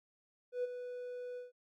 triangle tone with ADSR envelope, 493.9 Hz, B4, in tune, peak -28 dBFS, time 0.52-1.52 s, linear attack 120 ms, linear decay 19 ms, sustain -11 dB, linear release 150 ms, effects tanh soft clip ceiling -28 dBFS

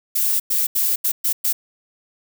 violet noise bursts at uneven times, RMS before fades -19 dBFS, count 6, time 0.15-0.4 / 0.5-0.67 / 0.75-0.96 / 1.04-1.12 / 1.24-1.33 / 1.44-1.53 s, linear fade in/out 10 ms, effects none

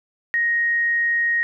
sine tone, 1873 Hz, A#6, 8 cents sharp, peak -17 dBFS, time 0.34-1.43 s, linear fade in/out 0 ms, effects none

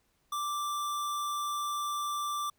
square tone, 1174.7 Hz, D6, in tune, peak -32 dBFS, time 0.32-2.5 s, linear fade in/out 5 ms, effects pink hiss -73 dBFS RMS until 2.58 s

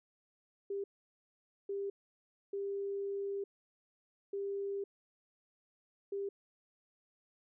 sine tone bursts at uneven times, 397.8 Hz, G4, 25 cents sharp, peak -35 dBFS, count 5, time 0.7-0.84 / 1.69-1.9 / 2.53-3.44 / 4.33-4.84 / 6.12-6.29 s, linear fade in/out 5 ms, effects none

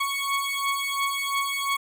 20% pulse beating tone pair, 1108.7 / 1111.6 Hz, C#6 / C#6, 0 / +4 cents, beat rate 2.9 Hz, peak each -23 dBFS, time 0-1.77 s, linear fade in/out 10 ms, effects none

